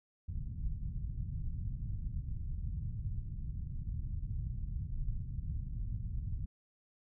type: low-pass noise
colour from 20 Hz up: pink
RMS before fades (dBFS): -38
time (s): 0.28-6.46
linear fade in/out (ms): 5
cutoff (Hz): 140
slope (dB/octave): 24
effects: none